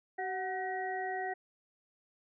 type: harmonic tone with a mistuned harmonic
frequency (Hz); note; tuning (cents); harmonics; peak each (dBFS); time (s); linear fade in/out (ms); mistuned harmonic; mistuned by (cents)
380; F#4; +46; 1 / 2 / 4 / 5; -40 / -36 / -48 / -40; 0.18-1.34; 10; 2; -46
effects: none